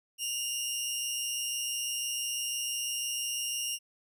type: tone pair together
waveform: 15% pulse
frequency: 2800 / 2926 Hz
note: F7 / F#7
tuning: +4 / -20 cents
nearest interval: minor second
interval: 76 cents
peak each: -25 / -32 dBFS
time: 0.18-3.79 s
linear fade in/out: 50 ms
effects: none